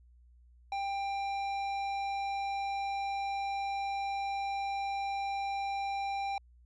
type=tone with hard clipping; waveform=sine; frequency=792 Hz; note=G5; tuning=18 cents sharp; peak=-34 dBFS; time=0.72-6.38 s; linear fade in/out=2 ms; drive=11 dB; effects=added 60 Hz sine -57 dBFS peak until 6.65 s + resampled to 24000 Hz